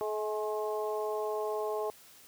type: harmonic tone with a mistuned harmonic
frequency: 213.9 Hz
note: A3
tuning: 49 cents flat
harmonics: 2 / 3 / 4 / 5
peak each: -33 / -37 / -39 / -41 dBFS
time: 0.01-1.9 s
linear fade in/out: 0 ms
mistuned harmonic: 4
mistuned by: -28 cents
effects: white hiss -56 dBFS RMS until 2.27 s + high-pass 60 Hz 12 dB/octave